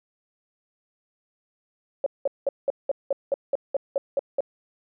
sine tone bursts, 554.4 Hz, C#5, in tune, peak -19 dBFS, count 12, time 2.04-4.406 s, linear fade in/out 2 ms, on 23 ms, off 190 ms, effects none

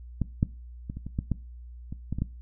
clicks, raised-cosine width 5 ms, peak -13 / -9 / -21 / -25 / -23 / -15 / -13 / -23 / -17 / -19 / -14 dBFS, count 11, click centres 0.217 / 0.429 / 0.899 / 0.97 / 1.066 / 1.189 / 1.317 / 1.925 / 2.126 / 2.186 / 2.22 s, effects noise-tail reverb RT60 0.3 s tail -20 dB re dry + added 60 Hz sine -41 dBFS peak until 2.41 s

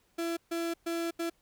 35% pulse tone bursts at uneven times, 335.5 Hz, E4, 31 cents sharp, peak -29 dBFS, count 4, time 0.18-0.37 / 0.51-0.74 / 0.86-1.11 / 1.19-1.3 s, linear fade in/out 10 ms, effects pink hiss -70 dBFS RMS until 1.41 s

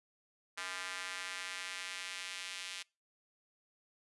square tone with high-pass filter sweep, 92.5 Hz, F#2, in tune, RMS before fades -43 dBFS, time 0.57-2.83 s, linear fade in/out 10 ms, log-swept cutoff 1500 to 2700 Hz, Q 1.3, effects noise-tail reverb RT60 0.3 s tail -26 dB re dry + resampled to 24000 Hz

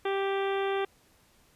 harmonic tone with a mistuned harmonic, 392 Hz, G4, in tune, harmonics 1 / 2 / 3 / 4 / 5 / 6 / 7 / 8 / 9, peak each -28 / -34 / -38 / -40 / -42 / -44 / -45 / -46 / -47 dBFS, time 0.05-0.85 s, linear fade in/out 5 ms, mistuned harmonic 8, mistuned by +19 cents, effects pink hiss -63 dBFS RMS until 1.55 s + resampled to 32000 Hz

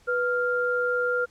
sine tone pair together, 492.2 / 1396.9 Hz, B4 / F6, -6 / 0 cents, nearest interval octave + tritone, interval 1806 cents, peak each -25 dBFS, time 0.07-1.26 s, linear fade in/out 20 ms, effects pink hiss -59 dBFS RMS until 1.3 s + low-pass 9000 Hz 12 dB/octave

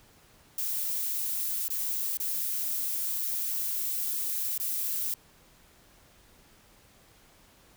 violet noise with dropouts, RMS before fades -31 dBFS, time 0.58-5.14 s, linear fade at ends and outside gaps 2 ms, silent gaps 1.682-1.702 / 2.172-2.2 / 4.579-4.599 s, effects pink hiss -59 dBFS RMS until 7.76 s

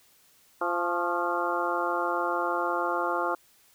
harmonic tone with a mistuned harmonic, 173.5 Hz, F3, 11 cents flat, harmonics 2 / 3 / 4 / 5 / 6 / 7 / 8, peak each -33 / -33 / -33 / -33 / -33 / -33 / -33 dBFS, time 0.61-3.35 s, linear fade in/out 5 ms, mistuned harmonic 6, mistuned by +58 cents, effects white hiss -61 dBFS RMS until 3.74 s

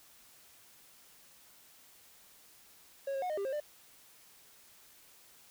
triangle tone with pitch steps, 550 / 541 / 728 / 614 / 397.5 / 533 / 595 Hz, C#5 / C#5 / F#5 / D#5 / G4 / C5 / D5, -14 / -42 / -28 / -23 / +24 / +32 / +22 cents, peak -31 dBFS, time 3.07-3.602 s, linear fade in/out 5 ms, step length 76 ms, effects white hiss -60 dBFS RMS until 5.5 s

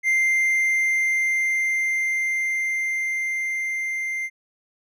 triangle tone with level ramp, 2093 Hz, C7, in tune, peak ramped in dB -15 to -23 dBFS, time 0.03-4.3 s, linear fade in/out 50 ms, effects none

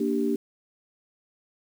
sine chord, G minor, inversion first, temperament equal, 233.1 / 293.7 / 392 Hz, Bb3 / D4 / G4, 0 / 0 / 0 cents, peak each -27 dBFS, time 0-0.36 s, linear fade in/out 5 ms, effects 8-bit

